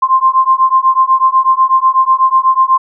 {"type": "beating tone pair", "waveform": "sine", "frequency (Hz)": [1046.5, 1054.6], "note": ["C6", "C6"], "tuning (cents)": [0, 13], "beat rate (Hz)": 8.1, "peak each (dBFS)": -10, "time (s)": [0.02, 2.78], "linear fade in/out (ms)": 10, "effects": []}